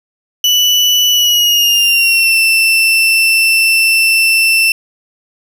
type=tone with pitch glide; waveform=35% pulse; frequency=2967 to 2674 Hz; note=F#7 to E7; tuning=+4 to +24 cents; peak=-6 dBFS; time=0.44-4.72 s; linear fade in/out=2 ms; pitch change=-180 cents; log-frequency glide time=1.1-2.4 s; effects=none